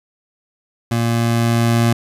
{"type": "tone with level ramp", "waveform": "25% pulse", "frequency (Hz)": 116.54, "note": "A#2", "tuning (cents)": 0, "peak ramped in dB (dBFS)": [-12, -8], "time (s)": [0.91, 1.93], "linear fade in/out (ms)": 5, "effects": ["resampled to 32000 Hz"]}